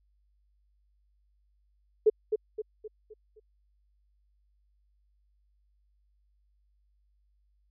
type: tone with echo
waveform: sine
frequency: 430 Hz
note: A4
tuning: 40 cents flat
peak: -16 dBFS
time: 2.06-2.1 s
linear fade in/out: 10 ms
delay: 260 ms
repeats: 5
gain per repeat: -7 dB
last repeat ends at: 3.4 s
effects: added 50 Hz sine -66 dBFS peak until 7.7 s